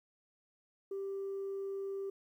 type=tone; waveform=sine; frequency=392 Hz; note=G4; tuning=in tune; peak=-35 dBFS; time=0.91-2.1 s; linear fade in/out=5 ms; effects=tanh soft clip ceiling -34 dBFS + 12-bit